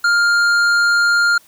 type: tone with hard clipping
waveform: sine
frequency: 1404 Hz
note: F6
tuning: 9 cents sharp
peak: -13 dBFS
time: 0.04-1.38 s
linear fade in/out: 5 ms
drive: 9 dB
effects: white hiss -50 dBFS RMS until 1.47 s